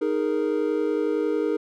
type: chord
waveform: triangle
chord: D# suspended fourth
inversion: none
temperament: equal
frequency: 311.1 / 415.3 / 466.2 Hz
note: D#4 / G#4 / A#4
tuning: 0 / 0 / 0 cents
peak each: -24 dBFS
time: 0.01-1.57 s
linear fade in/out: 10 ms
effects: none